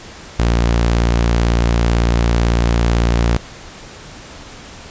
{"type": "tone", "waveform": "sawtooth", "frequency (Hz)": 58, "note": "A#1", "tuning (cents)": -8, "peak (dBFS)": -8, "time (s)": [0.39, 3.37], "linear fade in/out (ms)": 5, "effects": ["pink hiss -36 dBFS RMS until 4.9 s", "resampled to 16000 Hz"]}